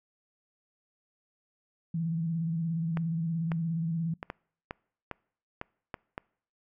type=tone with vibrato; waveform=sine; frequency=164.81 Hz; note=E3; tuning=in tune; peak=-28 dBFS; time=1.94-4.14 s; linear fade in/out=5 ms; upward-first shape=square; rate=17 Hz; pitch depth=46 cents each way
type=clicks; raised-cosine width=0.5 ms; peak=-20 dBFS; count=9; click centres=2.972 / 3.518 / 4.229 / 4.301 / 4.709 / 5.113 / 5.614 / 5.942 / 6.179 s
effects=noise-tail reverb RT60 0.6 s tail -26 dB re dry